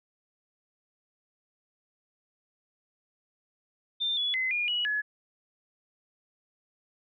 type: tone with pitch steps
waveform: sine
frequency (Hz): 3589 / 3404 / 2045 / 2428 / 2921 / 1698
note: A7 / G#7 / C7 / D#7 / F#7 / G#6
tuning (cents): +34 / +42 / -40 / -43 / -23 / +38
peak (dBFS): -26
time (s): 4-5.02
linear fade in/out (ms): 20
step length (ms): 170
effects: none